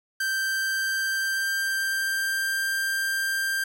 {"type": "tone with pitch glide", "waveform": "45% pulse", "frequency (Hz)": [1566, 1583.3], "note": ["G6", "G6"], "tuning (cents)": [-2, 17], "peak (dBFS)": -24, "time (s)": [0.2, 3.64], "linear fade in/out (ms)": 5, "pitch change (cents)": 19, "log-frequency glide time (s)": [0.31, 2.67], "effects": ["9-bit"]}